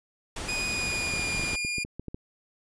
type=noise; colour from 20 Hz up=pink; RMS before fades=-35 dBFS; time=0.36-1.56 s; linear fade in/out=5 ms
type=tone with pitch glide; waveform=sawtooth; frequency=2473 to 2421 Hz; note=D#7 to D#7; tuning=-11 to -48 cents; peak=-25 dBFS; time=0.48-1.84 s; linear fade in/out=10 ms; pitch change=-37 cents; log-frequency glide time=0.67-1.24 s
type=clicks; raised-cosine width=3 ms; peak=-23 dBFS; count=12; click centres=1.138 / 1.195 / 1.349 / 1.396 / 1.437 / 1.533 / 1.649 / 1.783 / 1.849 / 1.996 / 2.083 / 2.145 s
effects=resampled to 22050 Hz